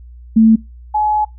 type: tone pair in turn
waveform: sine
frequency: 222.4 / 848.2 Hz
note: A3 / G#5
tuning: +19 / +36 cents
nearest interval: octave + major seventh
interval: 2317 cents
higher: second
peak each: -5 / -12 dBFS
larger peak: first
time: 0.36-0.56 / 0.94-1.25 s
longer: second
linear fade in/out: 10 ms
effects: noise-tail reverb RT60 0.2 s tail -22 dB re dry + added 60 Hz sine -34 dBFS peak until 1.38 s